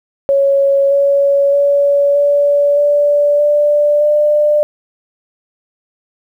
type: tone with pitch steps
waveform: sine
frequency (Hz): 554 / 560.8 / 567.6 / 574.5 / 581.5 / 588.6 / 595.8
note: C#5 / C#5 / C#5 / D5 / D5 / D5 / D5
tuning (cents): -1 / +20 / +41 / -38 / -17 / +4 / +25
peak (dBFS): -8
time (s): 0.29-4.63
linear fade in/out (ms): 0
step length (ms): 620
effects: 8-bit